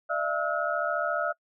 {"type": "tone cluster", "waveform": "sine", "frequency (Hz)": [600, 674, 1297, 1438], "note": ["D5", "E5", "E6", "F#6"], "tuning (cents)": [37, 38, -28, -50], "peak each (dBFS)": -31, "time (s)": [0.09, 1.33], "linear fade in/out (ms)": 20, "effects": ["noise-tail reverb RT60 0.1 s tail -25 dB re dry"]}